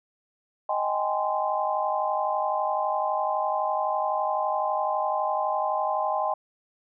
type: chord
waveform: sine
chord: Ab major seventh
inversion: second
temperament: just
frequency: 623 / 778.7 / 830.6 / 1038.3 Hz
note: Eb5 / G5 / Ab5 / C6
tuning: +2 / -12 / 0 / -14 cents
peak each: -29 dBFS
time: 0.69-6.34 s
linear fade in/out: 5 ms
effects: none